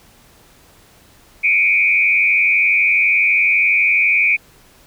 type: tone with frequency modulation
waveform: sine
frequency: 2349 Hz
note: D7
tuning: in tune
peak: -11 dBFS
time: 1.43-4.37 s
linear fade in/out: 20 ms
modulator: 92 Hz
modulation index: 1.5
effects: pink hiss -49 dBFS RMS until 4.86 s